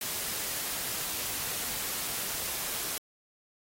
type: noise with amplitude modulation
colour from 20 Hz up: white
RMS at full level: -33 dBFS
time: 0.01-2.98 s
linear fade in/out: 2 ms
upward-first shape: sine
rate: 299 Hz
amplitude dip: 25%
effects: AAC 48 kbps